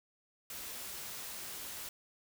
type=noise; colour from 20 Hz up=white; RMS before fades=-44 dBFS; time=0.5-1.89 s; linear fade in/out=2 ms; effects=none